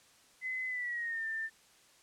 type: tone with pitch glide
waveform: sine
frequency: 2032 to 1789.5 Hz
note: B6 to A6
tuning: +49 to +29 cents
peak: -34 dBFS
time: 0.41-1.5 s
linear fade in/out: 50 ms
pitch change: -220 cents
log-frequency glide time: 0.67-1.25 s
effects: white hiss -63 dBFS RMS until 2.02 s + low-pass 9000 Hz 12 dB/octave